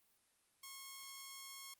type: tone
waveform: 5% pulse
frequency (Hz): 1086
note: C#6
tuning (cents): -36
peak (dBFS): -38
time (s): 0.63-1.74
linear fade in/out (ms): 5
effects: white hiss -75 dBFS RMS until 1.79 s + Opus 32 kbps